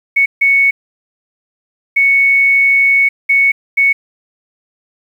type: tone bursts at uneven times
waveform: sine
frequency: 2217 Hz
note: C#7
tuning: in tune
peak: -7 dBFS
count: 5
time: 0.16-0.26 / 0.41-0.71 / 1.96-3.09 / 3.29-3.52 / 3.77-3.93 s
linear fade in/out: 10 ms
effects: 7-bit